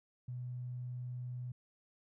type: tone with tanh clipping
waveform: triangle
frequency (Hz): 124.2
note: B2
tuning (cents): +10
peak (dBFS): -39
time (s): 0.28-1.52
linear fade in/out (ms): 5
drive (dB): 3
effects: none